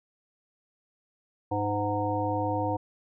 harmonic tone with a mistuned harmonic, 102.5 Hz, G#2, 22 cents flat, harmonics 1 / 3 / 5 / 7 / 9, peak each -32 / -32 / -32 / -32 / -32 dBFS, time 1.51-2.77 s, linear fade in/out 10 ms, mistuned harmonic 7, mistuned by +49 cents, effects none

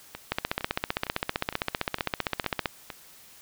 two click trains, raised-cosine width 0.3 ms, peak -19 / -9 dBFS, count 7 / 37, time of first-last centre 0.15-2.902 / 0.32-2.658 s, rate 2.18 / 15.4 Hz, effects white hiss -52 dBFS RMS until 3.41 s

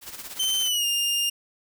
white noise with tremolo, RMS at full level -36 dBFS, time 0.01-0.71 s, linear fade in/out 50 ms, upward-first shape sine, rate 17 Hz, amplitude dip 65%
sawtooth tone with pitch glide, 3082 to 2810 Hz, G7 to F7, -30 to +10 cents, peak -19 dBFS, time 0.39-1.3 s, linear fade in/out 10 ms, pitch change -160 cents, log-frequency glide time 0.62-0.86 s
effects none

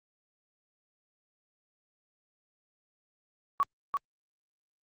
sine tone with echo, 1126 Hz, C#6, 27 cents sharp, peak -22 dBFS, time 3.6-3.63 s, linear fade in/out 0 ms, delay 340 ms, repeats 1, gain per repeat -4 dB, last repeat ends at 3.97 s, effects Opus 32 kbps

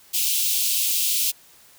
white high-pass noise, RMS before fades -22 dBFS, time 0.13-1.32 s, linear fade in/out 20 ms, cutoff 2600 Hz, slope 48 dB/octave, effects white hiss -52 dBFS RMS until 1.78 s

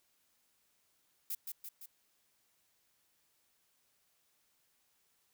violet noise with echo, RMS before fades -38 dBFS, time 1.3-1.35 s, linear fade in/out 5 ms, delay 170 ms, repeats 3, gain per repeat -4 dB, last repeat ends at 1.86 s, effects white hiss -75 dBFS RMS until 5.33 s

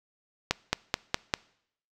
accelerating click train, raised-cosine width 0.2 ms, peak -6 dBFS, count 5, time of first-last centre 0.51-1.339 s, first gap 220 ms, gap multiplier 0.96, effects noise-tail reverb RT60 0.7 s tail -23 dB re dry

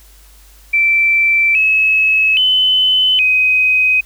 sine tone with pitch steps, 2336 / 2578 / 3030 / 2516 Hz, D7 / E7 / F#7 / D#7, -10 / -39 / +40 / +19 cents, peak -9 dBFS, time 0.73-4.01 s, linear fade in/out 10 ms, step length 820 ms, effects added 50 Hz sine -42 dBFS peak until 4.05 s + white hiss -47 dBFS RMS until 4.05 s

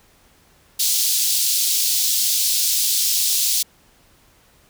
pink high-pass noise, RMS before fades -19 dBFS, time 0.79-3.63 s, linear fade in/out 10 ms, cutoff 3900 Hz, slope 24 dB/octave, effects pink hiss -55 dBFS RMS until 4.69 s

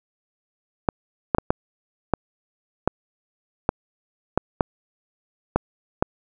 clicks, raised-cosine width 1 ms, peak -3 dBFS, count 11, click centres 0.888 / 1.348 / 1.384 / 1.505 / 2.137 / 2.876 / 3.691 / 4.376 / 4.608 / 5.56 / 6.025 s, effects none

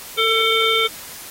harmonic tone, 447.8 Hz, A4, 30 cents sharp, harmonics 1 / 3 / 5 / 7 / 8, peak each -21 / -21 / -21 / -21 / -21 dBFS, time 0.17-0.88 s, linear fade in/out 20 ms, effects white hiss -36 dBFS RMS until 1.3 s + AAC 48 kbps

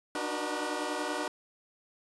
15% pulse tone cluster, 295.6 / 306 / 370 / 482.1 Hz, D4 / D#4 / F#4 / B4, +11 / -29 / 0 / -42 cents, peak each -31 dBFS, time 0.15-1.28 s, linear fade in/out 2 ms, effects resampled to 24000 Hz

